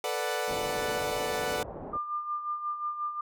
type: chord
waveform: sawtooth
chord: B minor seventh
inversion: third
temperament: equal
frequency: 440 / 493.9 / 587.3 / 740 Hz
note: A4 / B4 / D5 / F#5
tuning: 0 / 0 / 0 / 0 cents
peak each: -31 dBFS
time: 0.04-1.63 s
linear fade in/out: 2 ms
type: low-pass noise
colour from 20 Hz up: white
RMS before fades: -40 dBFS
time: 0.47-1.98 s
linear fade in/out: 20 ms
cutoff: 780 Hz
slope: 24 dB/octave
type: tone with tremolo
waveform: sine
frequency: 1199 Hz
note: D6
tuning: 36 cents sharp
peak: -28 dBFS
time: 1.93-3.21 s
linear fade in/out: 5 ms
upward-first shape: sine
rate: 5.6 Hz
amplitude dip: 60%
effects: none